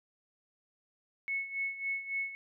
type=tone with tremolo; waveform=sine; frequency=2200 Hz; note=C#7; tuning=14 cents flat; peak=-30 dBFS; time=1.28-2.35 s; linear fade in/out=0 ms; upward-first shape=sine; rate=3.6 Hz; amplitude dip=75%; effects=none